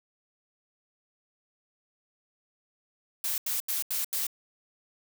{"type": "noise bursts", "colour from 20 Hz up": "blue", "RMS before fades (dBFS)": -30, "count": 5, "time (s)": [3.24, 4.268], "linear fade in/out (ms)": 2, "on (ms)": 140, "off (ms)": 82, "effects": []}